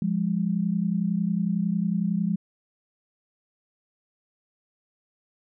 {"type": "tone pair together", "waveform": "sine", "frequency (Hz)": [174.61, 205.6], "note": ["F3", "G#3"], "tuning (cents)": [0, -17], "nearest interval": "minor third", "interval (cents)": 283, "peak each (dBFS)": -25, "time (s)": [0.02, 2.36], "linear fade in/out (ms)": 2, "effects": []}